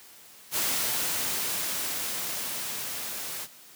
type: noise with level ramp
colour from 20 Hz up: white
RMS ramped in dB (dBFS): -27 to -36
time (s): 0.51-3.48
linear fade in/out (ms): 50
effects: white hiss -51 dBFS RMS until 3.75 s + high-pass 100 Hz 12 dB/octave